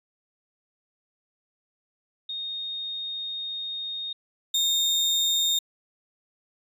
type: tone pair in turn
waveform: sine / 35% pulse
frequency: 3703 / 3667 Hz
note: A#7 / A#7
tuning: -12 / -29 cents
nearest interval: unison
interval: 17 cents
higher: first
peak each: -30 / -19 dBFS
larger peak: second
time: 2.29-4.13 / 4.54-5.59 s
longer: first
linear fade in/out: 5 ms
effects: resampled to 32000 Hz